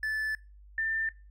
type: tone pair in turn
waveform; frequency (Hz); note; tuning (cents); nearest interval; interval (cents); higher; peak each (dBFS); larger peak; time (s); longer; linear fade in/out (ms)
triangle / sine; 1746 / 1788.9; A6 / A6; -14 / +28; unison; 42; second; -27; neither; 0.03-0.35 / 0.78-1.09; first; 2
effects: noise-tail reverb RT60 0.3 s tail -22 dB re dry + added 50 Hz sine -50 dBFS peak until 1.3 s